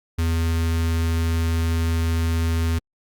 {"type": "tone with notch filter", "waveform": "square", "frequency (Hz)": 82.41, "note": "E2", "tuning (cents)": 0, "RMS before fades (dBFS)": -21, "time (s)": [0.18, 2.79], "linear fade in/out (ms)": 10, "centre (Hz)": 650, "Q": 1.1, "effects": ["Opus 48 kbps"]}